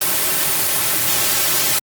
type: noise with comb filter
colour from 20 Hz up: white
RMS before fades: -17 dBFS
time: 0.01-1.79 s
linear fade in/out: 5 ms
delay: 4.2 ms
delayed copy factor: -0.65
effects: high-pass 100 Hz 12 dB/octave + Opus 24 kbps